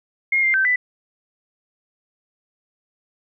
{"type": "tone with pitch steps", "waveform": "sine", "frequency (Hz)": [2140, 2100, 1550, 1990], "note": ["C7", "C7", "G6", "B6"], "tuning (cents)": [38, 6, -20, 13], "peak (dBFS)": -15, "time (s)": [0.32, 0.76], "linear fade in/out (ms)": 5, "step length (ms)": 110, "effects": []}